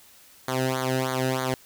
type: tone with flanger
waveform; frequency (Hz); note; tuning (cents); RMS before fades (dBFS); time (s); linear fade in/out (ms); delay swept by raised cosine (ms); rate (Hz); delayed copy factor
sawtooth; 130; C3; -11; -26; 0.48-1.54; 2; 0.37 to 0.92; 3.2; -1
effects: white hiss -53 dBFS RMS until 1.65 s